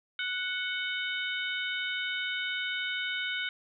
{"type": "harmonic tone with a mistuned harmonic", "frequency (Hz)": 738, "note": "F#5", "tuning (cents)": -5, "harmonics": [2, 3, 4, 5], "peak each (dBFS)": [-34, -36, -37, -38], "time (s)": [0.19, 3.49], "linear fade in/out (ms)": 2, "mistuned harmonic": 4, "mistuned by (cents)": 40, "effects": []}